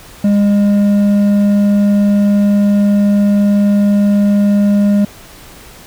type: tone with hard clipping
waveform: sine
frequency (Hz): 203.5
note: G#3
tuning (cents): -35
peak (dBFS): -9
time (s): 0.24-5.05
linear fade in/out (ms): 5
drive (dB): 5
effects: pink hiss -37 dBFS RMS until 5.86 s